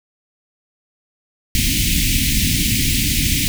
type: band-stop noise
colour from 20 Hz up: pink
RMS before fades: -17 dBFS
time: 1.55-3.48 s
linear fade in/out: 0 ms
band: 300 to 2100 Hz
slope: 48 dB/octave
effects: none